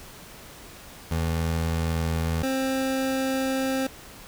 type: tone pair in turn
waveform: 25% pulse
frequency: 81.9 / 264.9 Hz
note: E2 / C4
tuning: -11 / +22 cents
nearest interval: octave + minor sixth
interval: 2033 cents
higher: second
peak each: -20 dBFS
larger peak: neither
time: 1.11-2.43 / 2.43-3.87 s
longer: second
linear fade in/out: 5 ms
effects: pink hiss -45 dBFS RMS until 4.27 s